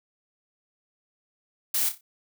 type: noise with echo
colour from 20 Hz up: blue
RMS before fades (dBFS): -25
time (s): 1.74-1.89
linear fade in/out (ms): 5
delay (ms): 30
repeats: 4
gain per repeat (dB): -9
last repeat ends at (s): 2.01
effects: none